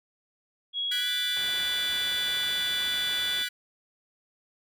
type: tone with pitch glide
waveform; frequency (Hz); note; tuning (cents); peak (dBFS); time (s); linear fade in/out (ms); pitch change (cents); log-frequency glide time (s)
sine; 3322 to 3467; G#7 to A7; 0 to -26; -27; 0.73-3.48; 50; +74; 0.98-1.1
type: chord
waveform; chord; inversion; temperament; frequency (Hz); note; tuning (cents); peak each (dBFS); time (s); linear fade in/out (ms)
25% pulse; G# half-diminished seventh; third; equal; 1480 / 1661.2 / 1975.5 / 2349; F#6 / G#6 / B6 / D7; 0 / 0 / 0 / 0; -31 / -36 / -33 / -36; 0.91-3.49; 10
type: low-pass noise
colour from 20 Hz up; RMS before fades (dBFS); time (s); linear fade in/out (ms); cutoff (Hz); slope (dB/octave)
white; -45; 1.36-3.43; 10; 2800; 48
effects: none